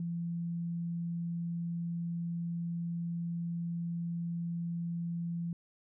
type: tone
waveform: sine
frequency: 170 Hz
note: F3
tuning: 46 cents flat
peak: -33 dBFS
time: 0-5.53 s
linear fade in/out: 2 ms
effects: none